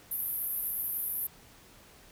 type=band-pass noise; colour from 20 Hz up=white; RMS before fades=-34 dBFS; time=0.11-1.27 s; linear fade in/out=5 ms; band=11000 to 14000 Hz; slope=96 dB/octave; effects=pink hiss -56 dBFS RMS until 2.11 s